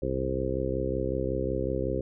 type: harmonic tone with a mistuned harmonic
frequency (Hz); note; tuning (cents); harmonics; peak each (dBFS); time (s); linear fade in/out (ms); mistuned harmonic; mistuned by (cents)
65.41; C2; 0; 1 / 2 / 3 / 4 / 5 / 6 / 7 / 8; -34 / -35 / -39 / -37 / -35 / -33 / -36 / -33; 0.02-2.01; 5; 1; -47
effects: none